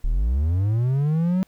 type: linear sweep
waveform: triangle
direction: up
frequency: 31.3 to 190.6 Hz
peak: -16 dBFS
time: 0.04-1.43 s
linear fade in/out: 0 ms
effects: pink hiss -61 dBFS RMS until 1.47 s